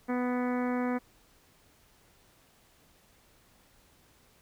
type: harmonic tone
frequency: 247.9 Hz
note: B3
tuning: 7 cents sharp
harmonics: 1 / 2 / 3 / 4 / 5 / 6 / 7 / 8 / 9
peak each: -29 / -35 / -39 / -41 / -43 / -45 / -46 / -47 / -48 dBFS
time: 0.08-0.99 s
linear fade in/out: 20 ms
effects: pink hiss -63 dBFS RMS until 4.41 s